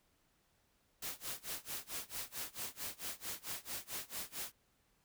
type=noise with tremolo; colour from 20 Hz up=white; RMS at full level=-41 dBFS; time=1.02-4.52 s; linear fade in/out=5 ms; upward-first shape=sine; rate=4.5 Hz; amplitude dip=95%; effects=pink hiss -75 dBFS RMS until 5.04 s